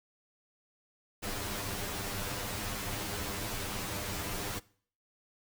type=noise with comb filter; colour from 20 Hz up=pink; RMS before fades=-37 dBFS; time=1.22-4.6 s; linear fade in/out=20 ms; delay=10 ms; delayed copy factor=+0.85; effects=noise-tail reverb RT60 0.5 s tail -21 dB re dry